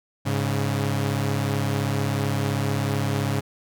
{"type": "tone pair together", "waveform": "sawtooth", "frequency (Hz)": [102.87, 138.59], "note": ["G#2", "C#3"], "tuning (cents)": [-16, 0], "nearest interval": "perfect fourth", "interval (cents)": 516, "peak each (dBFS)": -21, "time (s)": [0.25, 3.41], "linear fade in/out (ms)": 20, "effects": []}